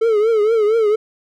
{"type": "tone with vibrato", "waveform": "triangle", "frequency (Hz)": 437.1, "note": "A4", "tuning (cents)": -11, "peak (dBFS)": -10, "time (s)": [0.01, 0.96], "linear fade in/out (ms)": 10, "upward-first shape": "triangle", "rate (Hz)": 4.3, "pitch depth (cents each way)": 120, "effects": []}